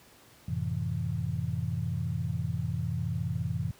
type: chord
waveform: sine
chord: F# half-diminished seventh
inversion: none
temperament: equal with one note detuned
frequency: 90.18 / 110 / 130.81 / 164.81 Hz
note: F#2 / A2 / C3 / E3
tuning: -44 / 0 / 0 / 0 cents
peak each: -34 dBFS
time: 0.48-3.71 s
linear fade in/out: 5 ms
effects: pink hiss -57 dBFS RMS until 3.79 s + high-pass 60 Hz 12 dB/octave